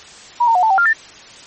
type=tone with pitch steps; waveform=sine; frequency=959 / 914 / 726 / 883 / 771 / 1394 / 1785 Hz; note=A#5 / A#5 / F#5 / A5 / G5 / F6 / A6; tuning=+49 / -34 / -33 / +6 / -29 / -4 / +24 cents; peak=-10 dBFS; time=0.4-0.932 s; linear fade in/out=10 ms; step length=76 ms; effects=white hiss -39 dBFS RMS until 1.46 s + MP3 32 kbps